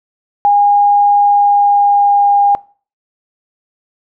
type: tone with pitch glide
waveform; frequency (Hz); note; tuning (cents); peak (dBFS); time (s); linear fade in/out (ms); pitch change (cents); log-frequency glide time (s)
sine; 816 to 809.4; G#5 to G#5; -31 to -45; -6; 0.45-2.55; 0; -14; 1.18-2.38
effects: noise-tail reverb RT60 0.4 s tail -22 dB re dry